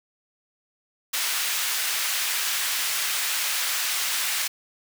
pink high-pass noise, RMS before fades -26 dBFS, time 1.13-4.48 s, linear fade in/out 10 ms, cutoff 1800 Hz, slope 12 dB/octave, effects none

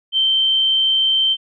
sine tone, 3117 Hz, G7, 11 cents flat, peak -13 dBFS, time 0.12-1.37 s, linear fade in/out 50 ms, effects none

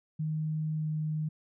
sine tone with pitch glide, 155.56 to 154.57 Hz, D#3 to D#3, 0 to -11 cents, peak -29 dBFS, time 0.19-1.29 s, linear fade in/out 10 ms, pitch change -11 cents, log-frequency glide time 0.77-0.86 s, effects none

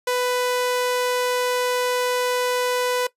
sawtooth tone, 496.8 Hz, B4, 10 cents sharp, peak -16 dBFS, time 0.07-3.07 s, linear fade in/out 5 ms, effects noise-tail reverb RT60 0.1 s tail -18 dB re dry + resampled to 32000 Hz

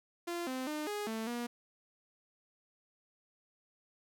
sawtooth tone with pitch steps, 344.9 / 258.5 / 302.9 / 415.2 / 222.4 / 239.4 Hz, F4 / C4 / D#4 / G#4 / A3 / A#3, -22 / -21 / -46 / 0 / +19 / +46 cents, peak -32 dBFS, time 0.27-1.47 s, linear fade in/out 10 ms, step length 200 ms, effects none

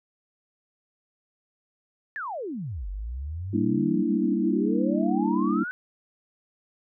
sine exponential two-way sweep, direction down then up, 1819 to 45.36 to 1531 Hz, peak -30 dBFS, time 2.16-5.71 s, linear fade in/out 0 ms, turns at 2.88 s
sine chord, E half-diminished seventh, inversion first, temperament equal with one note detuned, 196.56 / 233.1 / 293.7 / 329.6 Hz, G3 / Bb3 / D4 / E4, +5 / 0 / 0 / 0 cents, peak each -27 dBFS, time 3.53-5.64 s, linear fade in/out 10 ms
effects none

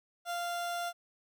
30% pulse tone, 695 Hz, F5, 9 cents flat, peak -31 dBFS, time 0.25-0.93 s, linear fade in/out 50 ms, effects none

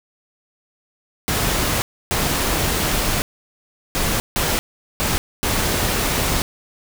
pink noise bursts at uneven times, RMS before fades -20 dBFS, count 6, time 1.28-1.82 / 2.11-3.22 / 3.95-4.2 / 4.36-4.59 / 5-5.18 / 5.43-6.42 s, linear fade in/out 0 ms, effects none

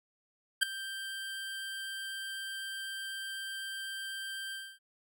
25% pulse tone with ADSR envelope, 1573 Hz, G6, 6 cents sharp, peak -17 dBFS, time 0.61-4.79 s, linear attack 19 ms, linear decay 6 ms, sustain -17 dB, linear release 270 ms, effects none

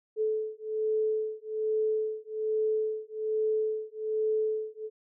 sine beating tone pair, 433.6 / 434.8 Hz, A4 / A4, -25 / -21 cents, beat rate 1.2 Hz, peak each -30 dBFS, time 0.16-4.9 s, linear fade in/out 50 ms, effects none

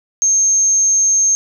sine tone, 6400 Hz, G8, 35 cents sharp, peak -10 dBFS, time 0.22-1.35 s, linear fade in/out 0 ms, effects none

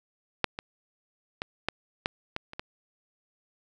clicks, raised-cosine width 0.3 ms, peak -6 / -18 / -15 / -10 / -10 / -15 / -25 / -18 dBFS, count 8, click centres 0.443 / 0.589 / 1.419 / 1.686 / 2.059 / 2.364 / 2.534 / 2.595 s, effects none

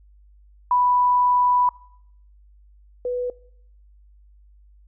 sine tone pair in turn, 987.8 / 493.9 Hz, B5 / B4, 0 / 0 cents, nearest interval octave, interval 1200 cents, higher first, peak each -15 / -22 dBFS, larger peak first, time 0.71-1.69 / 3.05-3.3 s, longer first, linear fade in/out 2 ms, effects noise-tail reverb RT60 0.7 s tail -22 dB re dry + added 50 Hz sine -49 dBFS peak until 4.87 s

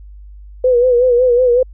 sine tone with vibrato, 493.9 Hz, B4, in tune, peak -8 dBFS, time 0.64-1.63 s, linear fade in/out 5 ms, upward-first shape sine, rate 5.4 Hz, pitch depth 67 cents each way, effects added 50 Hz sine -33 dBFS peak until 1.73 s

